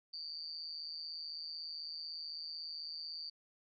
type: tone with amplitude modulation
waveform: sine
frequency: 4607 Hz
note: D8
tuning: 34 cents flat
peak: -38 dBFS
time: 0.13-3.3 s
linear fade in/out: 10 ms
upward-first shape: sine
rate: 158 Hz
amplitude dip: 90%
effects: none